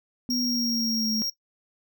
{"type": "tone with pitch glide", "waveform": "sine", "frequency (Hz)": [246.9, 220], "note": ["B3", "A3"], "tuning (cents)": [0, 0], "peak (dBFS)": -26, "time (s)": [0.29, 1.22], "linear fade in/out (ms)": 0, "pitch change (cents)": -200, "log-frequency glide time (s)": [0.43, 1.1]}
{"type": "tone", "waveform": "square", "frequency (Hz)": 5588, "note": "F8", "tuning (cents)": 0, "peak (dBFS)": -27, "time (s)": [0.3, 1.3], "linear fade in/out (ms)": 5}
{"effects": ["noise-tail reverb RT60 0.1 s tail -17 dB re dry"]}